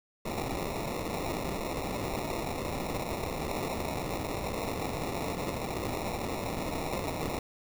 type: noise with sample-and-hold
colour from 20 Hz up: white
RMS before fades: -34 dBFS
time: 0.25-7.39 s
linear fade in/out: 5 ms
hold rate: 1575 Hz
effects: none